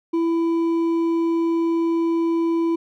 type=tone with hard clipping; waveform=triangle; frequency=332.6 Hz; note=E4; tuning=16 cents sharp; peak=-19 dBFS; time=0.13-2.76 s; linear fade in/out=10 ms; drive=8 dB; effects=none